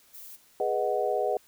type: noise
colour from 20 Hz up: violet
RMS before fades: -45 dBFS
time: 0.13-0.37 s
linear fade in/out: 20 ms
type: chord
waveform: sine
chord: G# minor seventh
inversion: none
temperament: equal with one note detuned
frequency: 415.3 / 491 / 622.3 / 740 Hz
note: G#4 / B4 / D#5 / F#5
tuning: 0 / -10 / 0 / 0 cents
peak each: -30 dBFS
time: 0.6-1.37 s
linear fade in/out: 2 ms
effects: white hiss -60 dBFS RMS until 1.47 s